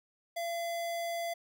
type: tone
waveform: square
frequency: 680 Hz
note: F5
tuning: 46 cents flat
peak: -34 dBFS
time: 0.36-1.34 s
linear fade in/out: 10 ms
effects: 12-bit